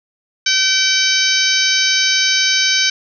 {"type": "harmonic tone", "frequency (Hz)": 768, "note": "G5", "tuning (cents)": -36, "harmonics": [2, 3, 4, 5, 6, 7, 8], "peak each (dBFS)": [-20, -20, -20, -20, -20, -20, -20], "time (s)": [0.46, 2.9], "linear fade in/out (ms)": 5, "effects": []}